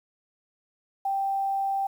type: tone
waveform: sine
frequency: 784 Hz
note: G5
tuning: in tune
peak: -24 dBFS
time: 1.05-1.87 s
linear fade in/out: 5 ms
effects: 9-bit